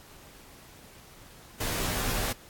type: noise with comb filter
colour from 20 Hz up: pink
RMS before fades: -30 dBFS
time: 1.6-2.33 s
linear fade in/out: 10 ms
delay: 14 ms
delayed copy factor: -0.75
effects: pink hiss -52 dBFS RMS until 2.49 s + AAC 64 kbps